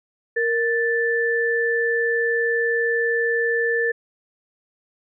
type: tone pair together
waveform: sine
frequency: 466.2 / 1760.1 Hz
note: A#4 / A6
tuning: 0 / 0 cents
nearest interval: octave + major seventh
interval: 2300 cents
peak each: -21 dBFS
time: 0.36-3.92 s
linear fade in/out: 10 ms
effects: none